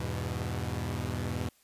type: chord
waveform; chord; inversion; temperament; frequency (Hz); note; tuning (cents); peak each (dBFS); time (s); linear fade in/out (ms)
sawtooth; E major; none; equal with one note detuned; 82.41 / 101.51 / 123.47; E2 / G#2 / B2; 0 / -39 / 0; -32; 0-1.49; 5
effects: white hiss -65 dBFS RMS until 1.63 s + resampled to 32000 Hz